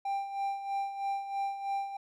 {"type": "tone with tremolo", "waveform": "triangle", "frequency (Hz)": 791, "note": "G5", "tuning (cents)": 15, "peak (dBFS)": -27, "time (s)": [0.05, 1.97], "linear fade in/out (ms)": 5, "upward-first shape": "sine", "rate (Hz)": 3.1, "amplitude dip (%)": 65, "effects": []}